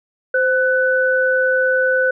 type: tone pair together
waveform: sine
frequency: 518 / 1495 Hz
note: C5 / F#6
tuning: -17 / +17 cents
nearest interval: octave + tritone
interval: 1834 cents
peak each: -16 dBFS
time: 0.34-2.11 s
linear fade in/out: 5 ms
effects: none